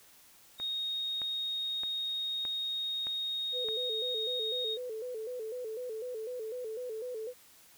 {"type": "tone", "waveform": "sine", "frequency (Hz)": 3729, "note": "A#7", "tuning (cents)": 0, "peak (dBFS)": -32, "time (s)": [0.58, 4.78], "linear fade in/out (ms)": 50}
{"type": "click train", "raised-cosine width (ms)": 0.5, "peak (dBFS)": -30, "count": 6, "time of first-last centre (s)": [0.6, 3.686], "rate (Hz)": 1.62}
{"type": "tone with vibrato", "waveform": "sine", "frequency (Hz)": 468.4, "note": "A#4", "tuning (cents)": 8, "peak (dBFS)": -36, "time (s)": [3.52, 7.34], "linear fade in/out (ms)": 50, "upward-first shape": "square", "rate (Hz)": 4, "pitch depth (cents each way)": 110}
{"effects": ["white hiss -59 dBFS RMS until 7.77 s"]}